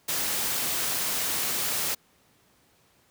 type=noise; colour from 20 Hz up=white; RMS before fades=-28 dBFS; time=0.08-1.95 s; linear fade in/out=10 ms; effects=pink hiss -63 dBFS RMS until 3.1 s + high-pass 80 Hz 12 dB/octave